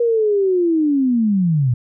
sine linear sweep, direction down, 479.4 to 115.7 Hz, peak -13 dBFS, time 0-1.74 s, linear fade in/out 5 ms, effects none

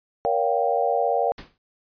sine chord, G half-diminished seventh, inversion first, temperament just, 470.4 / 564.5 / 705.6 / 784 Hz, Bb4 / Db5 / F5 / G5, +16 / +31 / +18 / 0 cents, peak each -25 / -25 / -24 / -25 dBFS, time 0.25-1.32 s, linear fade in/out 0 ms
pink noise with exponential decay, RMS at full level -35 dBFS, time 1.38-1.58 s, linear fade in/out 2 ms, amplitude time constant 42 ms
effects resampled to 11025 Hz

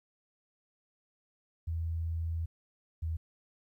sine tone pair in turn, 82.41 / 81.04 Hz, E2 / E2, 0 / -29 cents, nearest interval unison, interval 29 cents, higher first, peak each -31 / -31 dBFS, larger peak neither, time 1.67-2.46 / 3.02-3.17 s, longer first, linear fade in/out 10 ms, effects 12-bit

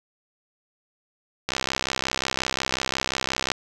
click train, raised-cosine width 0.2 ms, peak -6 dBFS, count 134, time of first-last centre 1.49-3.517 s, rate 65.6 Hz, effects none

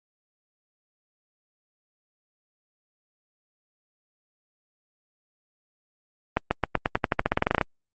accelerating click train, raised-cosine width 0.5 ms, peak -5 dBFS, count 18, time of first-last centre 6.37-7.613 s, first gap 140 ms, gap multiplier 0.91, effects Opus 24 kbps

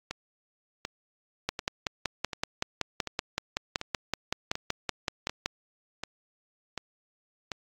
two click trains, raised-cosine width 0.2 ms, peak -10 / -16 dBFS, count 22 / 11, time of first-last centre 1.49-5.46 / 0.11-7.517 s, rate 5.29 / 1.35 Hz, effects AAC 48 kbps

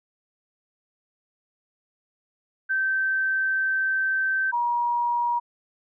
sine tone pair in turn, 1551 / 954.8 Hz, G6 / A#5, -19 / +41 cents, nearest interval minor sixth, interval 840 cents, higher first, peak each -21 dBFS, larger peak neither, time 2.69-4.52 / 4.52-5.4 s, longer first, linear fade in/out 20 ms, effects none

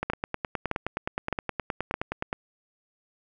two click trains, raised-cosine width 0.5 ms, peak -11 / -13 dBFS, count 4 / 23, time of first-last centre 0.1-1.94 / 0.03-2.329 s, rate 1.63 / 9.57 Hz, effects none

